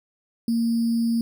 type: tone with sample-and-hold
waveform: sine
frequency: 231.1 Hz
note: A#3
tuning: 15 cents flat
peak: -19 dBFS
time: 0.48-1.21 s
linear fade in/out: 2 ms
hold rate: 4900 Hz
effects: none